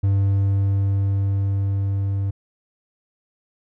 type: tone with level ramp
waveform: triangle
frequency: 98.5 Hz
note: G2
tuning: 9 cents sharp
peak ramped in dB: -13 to -18 dBFS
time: 0.03-2.31 s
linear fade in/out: 10 ms
effects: none